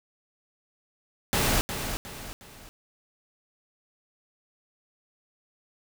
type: noise with echo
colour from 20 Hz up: pink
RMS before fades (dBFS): -24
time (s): 1.33-1.61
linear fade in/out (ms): 0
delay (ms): 360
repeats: 3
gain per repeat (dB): -8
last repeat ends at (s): 2.69
effects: none